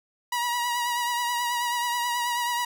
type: tone with vibrato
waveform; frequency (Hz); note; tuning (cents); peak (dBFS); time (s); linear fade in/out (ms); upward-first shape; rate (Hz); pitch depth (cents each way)
sawtooth; 963; B5; -44; -21; 0.32-2.65; 5; triangle; 9.3; 38
effects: none